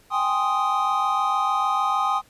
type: chord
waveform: triangle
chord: Ab major seventh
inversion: third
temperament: equal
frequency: 784 / 830.6 / 1046.5 / 1244.5 Hz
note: G5 / Ab5 / C6 / Eb6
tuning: 0 / 0 / 0 / 0 cents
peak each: -24 / -26 / -25 / -21 dBFS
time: 0.1-2.22 s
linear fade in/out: 50 ms
effects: pink hiss -56 dBFS RMS until 2.29 s + resampled to 32000 Hz